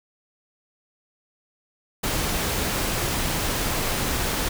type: noise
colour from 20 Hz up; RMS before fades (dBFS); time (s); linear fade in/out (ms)
pink; -25; 2.03-4.49; 10
effects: none